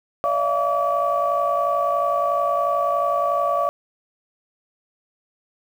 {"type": "tone cluster", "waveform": "sine", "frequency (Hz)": [574, 637, 688, 1146], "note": ["D5", "D#5", "F5", "D6"], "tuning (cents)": [-40, 41, -26, -43], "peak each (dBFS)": [-23, -28, -23, -21], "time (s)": [0.24, 3.69], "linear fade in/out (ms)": 0, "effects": ["tanh soft clip ceiling -9 dBFS", "8-bit"]}